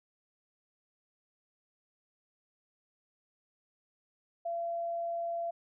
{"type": "tone", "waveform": "sine", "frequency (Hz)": 680, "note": "F5", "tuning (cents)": -46, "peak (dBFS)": -32, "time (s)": [4.45, 5.51], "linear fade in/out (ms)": 10, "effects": []}